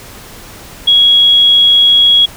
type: tone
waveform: sine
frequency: 3322 Hz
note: G#7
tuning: in tune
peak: -4 dBFS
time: 0.87-2.26 s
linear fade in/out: 10 ms
effects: pink hiss -33 dBFS RMS until 2.36 s